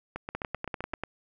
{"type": "two click trains", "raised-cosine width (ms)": 0.5, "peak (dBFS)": [-20, -17], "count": [7, 8], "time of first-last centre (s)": [[0.16, 0.935], [0.35, 1.036]], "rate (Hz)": [7.74, 10.2], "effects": []}